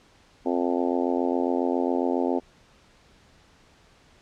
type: harmonic tone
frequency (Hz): 87.31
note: F2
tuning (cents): 0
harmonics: 3 / 4 / 5 / 6 / 7 / 8 / 9 / 10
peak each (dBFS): -26 / -28 / -30 / -32 / -33 / -34 / -35 / -36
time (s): 0.45-2.4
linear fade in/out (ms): 20
effects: pink hiss -57 dBFS RMS until 4.21 s + low-pass 6000 Hz 12 dB/octave